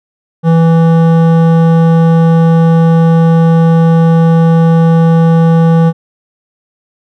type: tone with hard clipping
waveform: sine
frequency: 164.81 Hz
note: E3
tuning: in tune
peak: -6 dBFS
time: 0.43-5.93 s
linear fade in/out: 50 ms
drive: 13 dB
effects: none